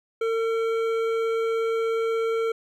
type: tone with hard clipping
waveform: sine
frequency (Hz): 452.8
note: A4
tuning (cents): +50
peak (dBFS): -24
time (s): 0.21-2.52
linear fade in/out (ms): 5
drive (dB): 11
effects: none